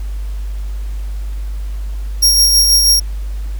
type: tone with tremolo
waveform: sawtooth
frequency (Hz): 5588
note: F8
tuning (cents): 0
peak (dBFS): -4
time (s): 2.22-3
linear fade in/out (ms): 10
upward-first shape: sine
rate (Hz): 6.2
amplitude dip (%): 35
effects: added 50 Hz sine -19 dBFS peak until 3.59 s + pink hiss -43 dBFS RMS until 3.59 s